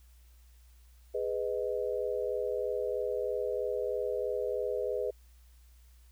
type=chord; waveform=sine; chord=G# minor; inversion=none; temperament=just; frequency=415.3 / 498.4 / 623 Hz; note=G#4 / B4 / D#5; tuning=0 / +16 / +2 cents; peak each=-34 / -33 / -37 dBFS; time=1.14-5.11 s; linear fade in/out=10 ms; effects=added 60 Hz sine -55 dBFS peak until 6.11 s + white hiss -68 dBFS RMS until 6.11 s